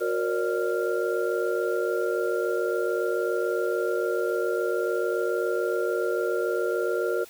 sine tone cluster, 363.8 / 467.5 / 548 / 595 / 1391 Hz, F#4 / A#4 / C#5 / D5 / F6, -29 / +5 / -20 / +22 / -7 cents, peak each -28 / -27 / -34 / -32 / -33 dBFS, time 0-7.25 s, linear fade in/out 20 ms, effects white hiss -49 dBFS RMS until 7.29 s

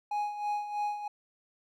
triangle tone with tremolo, 830.6 Hz, G#5, in tune, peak -26 dBFS, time 0.11-1.08 s, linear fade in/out 5 ms, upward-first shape sine, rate 3.1 Hz, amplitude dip 65%, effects none

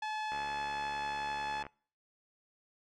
sawtooth tone, 860 Hz, A5, 40 cents flat, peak -31 dBFS, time 0.02-1.63 s, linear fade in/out 5 ms
click train, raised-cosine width 0.5 ms, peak -29 dBFS, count 97, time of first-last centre 0.32-1.666 s, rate 71.3 Hz
effects noise-tail reverb RT60 0.5 s tail -26 dB re dry + low-pass 4000 Hz 12 dB/octave

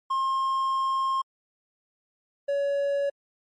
triangle tone pair in turn, 1067 / 563.3 Hz, C6 / C#5, +34 / +28 cents, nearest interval major seventh, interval 1106 cents, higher first, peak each -21 dBFS, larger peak neither, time 0.1-1.22 / 2.48-3.1 s, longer first, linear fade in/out 10 ms, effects MP3 48 kbps

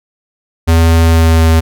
square tone with pitch glide, 82.41 to 81.18 Hz, E2 to E2, 0 to -26 cents, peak -6 dBFS, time 0.67-1.61 s, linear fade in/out 20 ms, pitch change -26 cents, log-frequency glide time 1.03-1.47 s, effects none

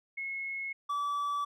sine / triangle tone pair in turn, 2176 / 1152.7 Hz, C#7 / D6, -33 / -33 cents, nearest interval major seventh, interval 1100 cents, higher first, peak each -34 / -28 dBFS, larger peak second, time 0.17-0.73 / 0.89-1.45 s, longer neither, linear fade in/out 10 ms, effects none

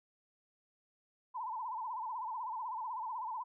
sine tone with vibrato, 941 Hz, A#5, 16 cents sharp, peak -37 dBFS, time 1.34-3.44 s, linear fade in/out 20 ms, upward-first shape sine, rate 16 Hz, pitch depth 150 cents each way, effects none

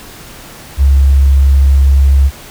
sine tone, 68.5 Hz, C#2, 20 cents flat, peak -4 dBFS, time 0.77-2.31 s, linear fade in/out 50 ms, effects pink hiss -33 dBFS RMS until 2.5 s

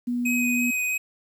sine tone, 243.1 Hz, B3, 27 cents flat, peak -23 dBFS, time 0.07-0.71 s, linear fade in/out 10 ms
square tone with vibrato, 2517 Hz, D#7, 19 cents sharp, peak -24 dBFS, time 0.25-0.98 s, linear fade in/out 10 ms, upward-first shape sine, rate 3 Hz, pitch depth 14 cents each way
effects 9-bit

